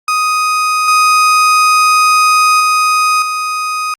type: tone with level steps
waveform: 35% pulse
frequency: 1249 Hz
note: D#6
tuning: 6 cents sharp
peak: -9 / -5 / -7 / -13 dBFS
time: 0.08-3.94 s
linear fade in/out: 2 ms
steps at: 0.88 / 2.6 / 3.22 s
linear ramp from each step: 2 ms
effects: low-pass 10000 Hz 12 dB/octave + Opus 48 kbps